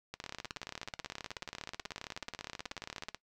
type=two click trains; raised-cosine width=0.2 ms; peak=-23 / -23 dBFS; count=54 / 50; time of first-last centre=0.24-3.089 / 0.14-3.146 s; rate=18.6 / 16.3 Hz; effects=noise-tail reverb RT60 0.1 s tail -19 dB re dry